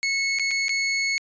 sawtooth tone with dropouts, 2195 Hz, C#7, 18 cents flat, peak -18 dBFS, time 0.03-1.18 s, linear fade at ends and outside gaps 0 ms, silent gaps 0.387-0.396 / 0.509-0.513 / 0.683-0.693 s, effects resampled to 16000 Hz

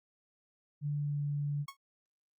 sine tone with pitch glide, 146.2 to 144.86 Hz, D3 to D3, -7 to -23 cents, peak -31 dBFS, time 0.81-1.66 s, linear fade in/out 50 ms, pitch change -16 cents, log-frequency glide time 0.97-1.2 s
sawtooth tone with exponential decay, 1099 Hz, C#6, 15 cents flat, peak -35 dBFS, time 1.68-1.77 s, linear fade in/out 5 ms, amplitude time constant 19 ms
effects Opus 48 kbps

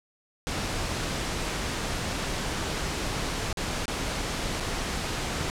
pink noise with dropouts, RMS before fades -30 dBFS, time 0.47-5.5 s, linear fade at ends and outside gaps 0 ms, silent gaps 3.528-3.572 / 3.856-3.88 / 4.6-4.605 s, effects low-pass 8000 Hz 12 dB/octave

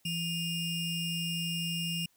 square ring-modulated tone, 1322 Hz, E6, 5 cents sharp, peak -29 dBFS, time 0.05-2.06 s, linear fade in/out 5 ms, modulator 1490 Hz, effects white hiss -69 dBFS RMS until 2.16 s

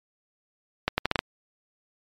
accelerating click train, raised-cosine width 0.3 ms, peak -6 dBFS, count 6, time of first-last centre 0.88-1.191 s, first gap 100 ms, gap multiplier 0.76, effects MP3 64 kbps

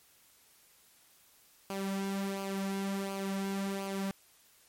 sawtooth tone with flanger, 195.5 Hz, G3, 4 cents flat, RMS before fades -35 dBFS, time 1.7-4.11 s, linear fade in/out 0 ms, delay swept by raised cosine 0.53 to 3.53 ms, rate 1.4 Hz, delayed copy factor -0.6, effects white hiss -63 dBFS RMS until 4.68 s + MP3 64 kbps

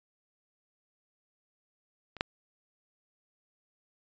clicks, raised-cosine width 0.3 ms, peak -28 / -11 dBFS, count 2, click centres 2.167 / 2.209 s, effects resampled to 16000 Hz

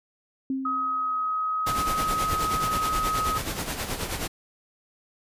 sine tone with exponential decay, 266 Hz, C4, 29 cents sharp, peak -23 dBFS, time 0.5-1.33 s, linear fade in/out 2 ms, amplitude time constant 180 ms
sine tone, 1266 Hz, D#6, 30 cents sharp, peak -24 dBFS, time 0.65-3.38 s, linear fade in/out 5 ms
pink noise with tremolo, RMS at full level -28 dBFS, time 1.66-4.28 s, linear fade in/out 10 ms, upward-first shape sine, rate 9.4 Hz, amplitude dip 60%
effects resampled to 32000 Hz

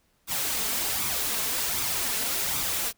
white noise with flanger, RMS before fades -28 dBFS, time 0.27-2.93 s, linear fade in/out 50 ms, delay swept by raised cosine 0.82 to 4.62 ms, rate 1.3 Hz, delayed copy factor +0.5, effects pink hiss -68 dBFS RMS until 2.97 s

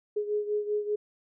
sine beating tone pair, 417.1 / 422.2 Hz, G#4 / G#4, +7 / +29 cents, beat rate 5.1 Hz, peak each -28 / -33 dBFS, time 0.16-0.96 s, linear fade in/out 10 ms, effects none

